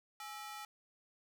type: ring-modulated tone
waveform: sawtooth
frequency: 1076 Hz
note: C6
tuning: 48 cents sharp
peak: -38 dBFS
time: 0.2-0.65 s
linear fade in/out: 2 ms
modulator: 241 Hz
effects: none